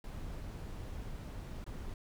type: noise with dropouts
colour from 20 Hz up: brown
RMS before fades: -43 dBFS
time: 0.04-1.94 s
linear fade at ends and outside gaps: 2 ms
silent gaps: 1.642-1.664 s
effects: none